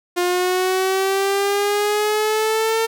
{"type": "linear sweep", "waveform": "sawtooth", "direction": "up", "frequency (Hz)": [353, 452], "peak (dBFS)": -13, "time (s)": [0.16, 2.87], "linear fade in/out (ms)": 20, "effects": []}